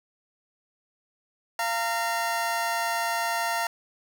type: tone pair together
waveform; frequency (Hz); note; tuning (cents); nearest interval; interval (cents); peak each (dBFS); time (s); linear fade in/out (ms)
25% pulse; 689 / 919.7; F5 / A#5; -24 / -24; perfect fourth; 500; -25 / -24; 1.59-3.67; 2
effects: none